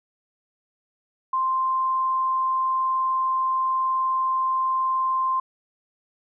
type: tone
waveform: sine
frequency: 1046.5 Hz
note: C6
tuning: in tune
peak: -20 dBFS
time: 1.33-5.4 s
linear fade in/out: 5 ms
effects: none